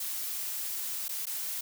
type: noise with dropouts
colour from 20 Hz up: blue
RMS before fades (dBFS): -35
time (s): 0-1.61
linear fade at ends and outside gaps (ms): 5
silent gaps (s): 1.083-1.091 / 1.256-1.267
effects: none